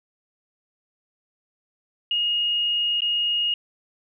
sine tone with dropouts, 2864 Hz, F7, 43 cents sharp, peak -20 dBFS, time 2.11-3.54 s, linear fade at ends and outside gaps 2 ms, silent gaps 3.006-3.019 s, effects none

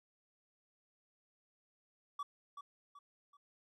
triangle tone with echo, 1144 Hz, D6, 46 cents flat, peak -36 dBFS, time 2.19-2.23 s, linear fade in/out 5 ms, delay 380 ms, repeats 3, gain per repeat -8 dB, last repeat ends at 3.37 s, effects none

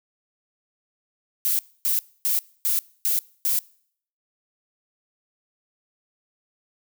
violet noise bursts, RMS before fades -22 dBFS, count 6, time 1.45-3.59 s, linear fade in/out 0 ms, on 140 ms, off 260 ms, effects noise-tail reverb RT60 0.6 s tail -24 dB re dry

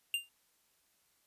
square tone with exponential decay, 2794 Hz, F7, in tune, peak -28 dBFS, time 0.14-0.29 s, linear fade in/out 1 ms, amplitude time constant 31 ms, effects white hiss -73 dBFS RMS until 1.26 s + resampled to 32000 Hz

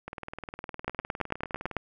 two click trains, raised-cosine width 0.5 ms, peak -13 / -22 dBFS, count 9 / 33, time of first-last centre 0.88-1.767 / 0.08-1.713 s, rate 9.02 / 19.6 Hz, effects none

